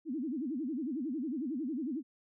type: tone with vibrato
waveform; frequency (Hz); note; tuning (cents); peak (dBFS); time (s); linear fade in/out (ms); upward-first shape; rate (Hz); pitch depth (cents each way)
sine; 279.3; C#4; +13; -33; 0.05-2.03; 50; sine; 11; 290
effects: none